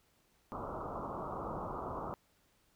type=low-pass noise; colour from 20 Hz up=white; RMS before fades=-41 dBFS; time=0.52-2.14 s; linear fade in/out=0 ms; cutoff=1300 Hz; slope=96 dB/octave; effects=pink hiss -72 dBFS RMS until 2.75 s